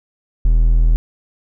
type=tone; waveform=triangle; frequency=40.62 Hz; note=E1; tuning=25 cents flat; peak=-7 dBFS; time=0.45-0.96 s; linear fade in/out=0 ms; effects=none